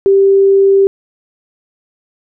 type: tone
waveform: sine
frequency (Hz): 392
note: G4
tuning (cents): 0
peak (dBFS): -5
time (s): 0.06-0.87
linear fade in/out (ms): 0
effects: none